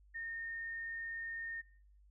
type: tone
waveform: sine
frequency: 1832 Hz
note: A#6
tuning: 31 cents flat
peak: -40 dBFS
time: 0.14-1.62 s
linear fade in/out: 20 ms
effects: noise-tail reverb RT60 0.5 s tail -17 dB re dry + added 50 Hz sine -61 dBFS peak until 2.1 s